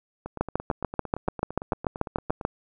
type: two click trains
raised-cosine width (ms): 1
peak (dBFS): -20 / -9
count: 20 / 15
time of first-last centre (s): 0.26-2.412 / 0.41-2.451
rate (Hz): 8.83 / 6.86
effects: none